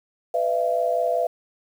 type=tone cluster; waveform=sine; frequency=497.9 / 613 / 678 Hz; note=B4 / D#5 / E5; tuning=+14 / -26 / +49 cents; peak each=-25 / -26 / -22 dBFS; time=0.34-1.27 s; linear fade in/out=5 ms; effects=8-bit